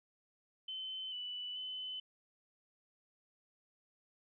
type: tone with pitch steps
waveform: sine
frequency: 3061 / 2973 / 3026 Hz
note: G7 / F#7 / F#7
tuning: -42 / +8 / +38 cents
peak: -40 dBFS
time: 0.68-2 s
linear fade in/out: 5 ms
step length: 440 ms
effects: none